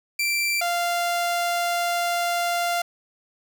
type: tone pair in turn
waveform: sawtooth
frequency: 2349 / 694.9 Hz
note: D7 / F5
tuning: 0 / -9 cents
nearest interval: octave + major sixth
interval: 2109 cents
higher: first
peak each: -18 dBFS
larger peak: neither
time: 0.19-0.61 / 0.61-2.82 s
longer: second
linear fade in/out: 5 ms
effects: none